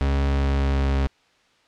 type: tone with pitch glide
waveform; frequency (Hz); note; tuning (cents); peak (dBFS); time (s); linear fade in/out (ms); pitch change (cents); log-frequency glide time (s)
40% pulse; 69.3 to 68.23; C#2 to C#2; 0 to -27; -18; 0.01-1.07; 0; -27; 0.31-0.94
effects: white hiss -60 dBFS RMS until 1.67 s + low-pass 4000 Hz 12 dB/octave